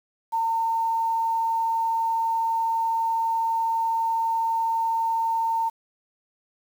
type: tone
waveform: sine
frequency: 908 Hz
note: A#5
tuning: 46 cents flat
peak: -21 dBFS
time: 0.32-5.7 s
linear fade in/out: 20 ms
effects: 8-bit